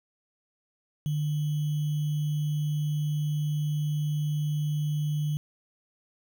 sine tone with sample-and-hold, 150 Hz, D3, 37 cents sharp, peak -25 dBFS, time 1.06-5.37 s, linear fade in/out 0 ms, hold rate 3150 Hz, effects none

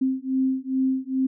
sine beating tone pair, 261.6 / 264 Hz, C4 / C4, 0 / +16 cents, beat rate 2.4 Hz, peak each -24 / -24 dBFS, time 0.01-1.27 s, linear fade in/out 10 ms, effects none

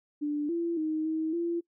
sine tone with pitch steps, 294.7 / 338.6 / 312.5 / 317.6 / 340.5 Hz, D4 / E4 / D#4 / D#4 / F4, +6 / +46 / +8 / +36 / -44 cents, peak -27 dBFS, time 0.21-1.61 s, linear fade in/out 20 ms, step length 280 ms, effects noise-tail reverb RT60 0.1 s tail -22 dB re dry

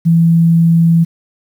sine tone, 166.5 Hz, E3, 18 cents sharp, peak -6 dBFS, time 0.05-1.05 s, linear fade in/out 20 ms, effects 7-bit

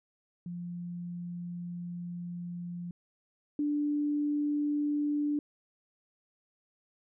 sine tone pair in turn, 174.61 / 293.7 Hz, F3 / D4, 0 / 0 cents, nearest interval major sixth, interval 900 cents, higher second, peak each -36 / -27 dBFS, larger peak second, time 0.46-2.91 / 3.59-5.39 s, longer first, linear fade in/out 2 ms, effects none

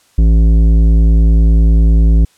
sine tone with tanh clipping, 55 Hz, A1, in tune, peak -7 dBFS, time 0.18-2.25 s, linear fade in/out 5 ms, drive 12 dB, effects white hiss -52 dBFS RMS until 2.37 s + low-pass 10000 Hz 12 dB/octave

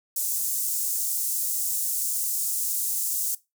pink high-pass noise, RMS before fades -27 dBFS, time 0.16-3.35 s, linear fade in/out 5 ms, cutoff 7300 Hz, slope 24 dB/octave, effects noise-tail reverb RT60 0.2 s tail -18 dB re dry

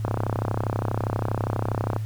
click train, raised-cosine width 1 ms, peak -11 dBFS, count 63, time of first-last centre 0.05-1.964 s, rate 32.4 Hz, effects added 108 Hz sine -26 dBFS peak until 2.05 s + pink hiss -50 dBFS RMS until 2.05 s

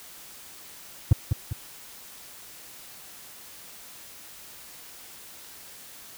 triangle tone with echo, 102.2 Hz, G#2, 27 cents flat, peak -8 dBFS, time 1.11-1.13 s, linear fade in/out 5 ms, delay 200 ms, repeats 2, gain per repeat -7 dB, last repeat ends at 1.53 s, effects white hiss -46 dBFS RMS until 6.17 s

